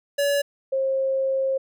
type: tone pair in turn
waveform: square / sine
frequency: 569 / 534.5 Hz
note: C#5 / C5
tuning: +45 / +37 cents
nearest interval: minor second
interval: 108 cents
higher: first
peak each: -20 dBFS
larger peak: neither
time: 0.18-0.42 / 0.72-1.58 s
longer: second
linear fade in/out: 10 ms
effects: none